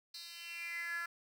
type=tone with high-pass filter sweep; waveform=10% pulse; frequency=340.4 Hz; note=F4; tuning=44 cents flat; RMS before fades=-43 dBFS; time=0.14-1.06 s; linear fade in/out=5 ms; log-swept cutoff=4100 to 1500 Hz; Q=7.4; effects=none